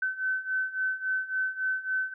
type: beating tone pair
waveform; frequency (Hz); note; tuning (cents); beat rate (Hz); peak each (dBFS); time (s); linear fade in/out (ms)
sine; 1523 / 1526.6; F#6 / G6; +50 / -46; 3.6; -32 / -29; 0.02-2.14; 5
effects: none